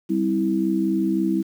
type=chord; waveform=sine; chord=C major; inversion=second; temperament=equal with one note detuned; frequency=196 / 261.6 / 325.5 Hz; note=G3 / C4 / E4; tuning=0 / 0 / -22 cents; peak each=-23 / -27 / -21 dBFS; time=0.09-1.43 s; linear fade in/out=20 ms; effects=8-bit